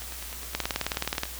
two click trains, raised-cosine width 0.2 ms, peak -9 / -22 dBFS, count 14 / 13, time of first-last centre 0.55-1.234 / 0.02-1.255 s, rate 19 / 9.72 Hz, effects added 60 Hz sine -42 dBFS peak until 1.39 s + white hiss -40 dBFS RMS until 1.39 s

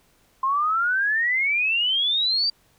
sine exponential sweep, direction up, 1046.5 to 4717 Hz, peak -19 dBFS, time 0.43-2.5 s, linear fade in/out 5 ms, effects pink hiss -61 dBFS RMS until 2.78 s

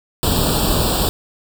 pink noise with comb filter, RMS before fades -17 dBFS, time 0.23-1.09 s, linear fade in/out 0 ms, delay 0.24 ms, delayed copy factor +1, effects none

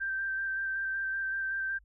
sine tone with vibrato, 1568 Hz, G6, in tune, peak -30 dBFS, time 0-1.79 s, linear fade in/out 20 ms, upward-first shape square, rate 5.3 Hz, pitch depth 14 cents each way, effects added 50 Hz sine -58 dBFS peak until 1.84 s

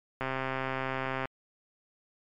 click train, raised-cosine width 0.5 ms, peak -17 dBFS, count 139, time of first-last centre 0.21-1.255 s, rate 132 Hz, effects MP3 96 kbps

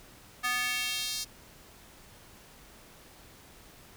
square tone with high-pass filter sweep, 246.9 Hz, B3, in tune, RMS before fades -32 dBFS, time 0.43-1.25 s, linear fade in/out 20 ms, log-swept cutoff 1400 to 5000 Hz, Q 1.8, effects pink hiss -54 dBFS RMS until 3.96 s

